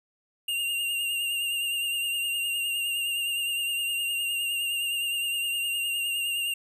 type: tone with vibrato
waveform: square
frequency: 2800 Hz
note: F7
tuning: 4 cents sharp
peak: -27 dBFS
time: 0.48-6.54 s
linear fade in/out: 5 ms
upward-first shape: triangle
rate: 9.7 Hz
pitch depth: 39 cents each way
effects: none